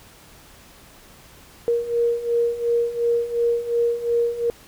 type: beating tone pair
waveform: sine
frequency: 469 / 471.8 Hz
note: A#4 / A#4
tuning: +11 / +21 cents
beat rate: 2.8 Hz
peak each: -24 / -20 dBFS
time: 1.68-4.5 s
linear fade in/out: 0 ms
effects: pink hiss -48 dBFS RMS until 4.67 s